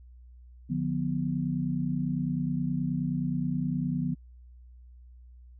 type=chord; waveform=sine; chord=B diminished; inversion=first; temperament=just; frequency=148.16 / 177.8 / 246.9 Hz; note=D3 / F3 / B3; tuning=+16 / +31 / 0 cents; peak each=-31 / -31 / -31 dBFS; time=0.69-4.15 s; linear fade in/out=20 ms; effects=added 61 Hz sine -48 dBFS peak until 5.59 s